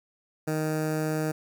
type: tone with notch filter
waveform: 15% pulse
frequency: 155.56 Hz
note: D#3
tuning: in tune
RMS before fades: -28 dBFS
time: 0.47-1.32 s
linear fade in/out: 10 ms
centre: 3300 Hz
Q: 0.85
effects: none